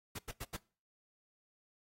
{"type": "noise bursts", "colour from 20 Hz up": "pink", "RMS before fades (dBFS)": -42, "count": 4, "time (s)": [0.15, 0.568], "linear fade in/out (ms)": 10, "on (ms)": 40, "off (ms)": 86, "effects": ["noise-tail reverb RT60 0.4 s tail -23 dB re dry", "AAC 48 kbps"]}